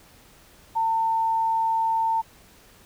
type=tone; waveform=sine; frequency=900 Hz; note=A5; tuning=39 cents sharp; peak=-20 dBFS; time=0.75-2.22 s; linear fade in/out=20 ms; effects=pink hiss -53 dBFS RMS until 2.85 s